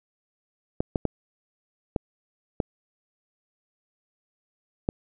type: clicks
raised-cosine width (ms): 2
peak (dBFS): -10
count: 6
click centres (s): 0.805 / 0.958 / 1.053 / 1.962 / 2.602 / 4.889
effects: none